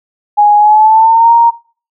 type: tone with pitch glide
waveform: sine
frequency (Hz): 830.6 to 932.3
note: G#5 to A#5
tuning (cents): 0 to 0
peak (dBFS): -3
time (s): 0.37-1.51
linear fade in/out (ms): 20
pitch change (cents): +200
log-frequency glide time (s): 0.57-1.32
effects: noise-tail reverb RT60 0.4 s tail -20 dB re dry